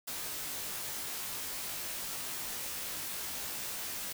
white noise with comb filter, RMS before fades -39 dBFS, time 0.07-4.13 s, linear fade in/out 10 ms, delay 18 ms, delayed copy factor -1, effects none

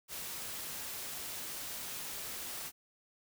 white noise, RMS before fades -42 dBFS, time 0.08-2.72 s, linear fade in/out 50 ms, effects none

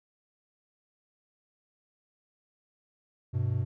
triangle tone pair together, 99.13 / 124.9 Hz, G2 / B2, +20 / +20 cents, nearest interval major third, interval 400 cents, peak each -27 dBFS, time 3.33-3.65 s, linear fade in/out 20 ms, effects none

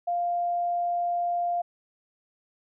sine tone, 698.5 Hz, F5, in tune, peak -24 dBFS, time 0.07-1.62 s, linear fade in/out 10 ms, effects none

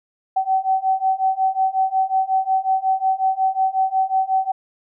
sine beating tone pair, 760 / 765.5 Hz, F#5 / G5, +46 / -41 cents, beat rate 5.5 Hz, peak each -20 / -19 dBFS, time 0.36-4.52 s, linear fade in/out 10 ms, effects none

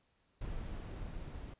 brown noise with level ramp, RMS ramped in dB -41 to -45 dBFS, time 0.41-1.54 s, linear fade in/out 5 ms, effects pink hiss -75 dBFS RMS until 1.59 s + resampled to 8000 Hz

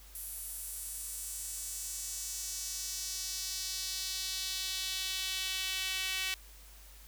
sawtooth tone with high-pass filter sweep, 377.8 Hz, F#4, 36 cents sharp, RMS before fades -38 dBFS, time 0.15-6.34 s, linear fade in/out 0 ms, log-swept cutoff 11000 to 2600 Hz, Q 1.9, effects added 50 Hz sine -53 dBFS peak until 7.07 s + white hiss -57 dBFS RMS until 7.07 s

